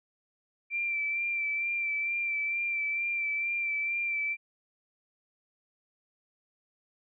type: tone with vibrato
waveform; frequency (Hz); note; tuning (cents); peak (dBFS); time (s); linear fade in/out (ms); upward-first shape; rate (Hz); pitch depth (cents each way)
sine; 2349; D7; 0; -28; 0.7-4.37; 50; sine; 2.2; 28
effects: none